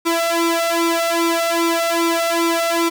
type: tone with flanger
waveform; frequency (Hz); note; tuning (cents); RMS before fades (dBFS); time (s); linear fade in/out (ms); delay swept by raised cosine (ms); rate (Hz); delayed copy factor
sawtooth; 335.2; E4; +29; -18; 0.05-2.9; 20; 0.84 to 1.55; 2.5; +1
effects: 8-bit